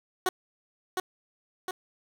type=tone with echo; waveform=15% pulse; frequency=370 Hz; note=F#4; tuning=in tune; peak=-17 dBFS; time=0.26-0.29 s; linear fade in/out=2 ms; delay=710 ms; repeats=2; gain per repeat=-4 dB; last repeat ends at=1.71 s; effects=none